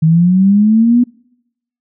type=linear sweep; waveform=sine; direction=up; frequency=155.56 to 246.9 Hz; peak=-6 dBFS; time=0.02-1.04 s; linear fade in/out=10 ms; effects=noise-tail reverb RT60 0.8 s tail -25 dB re dry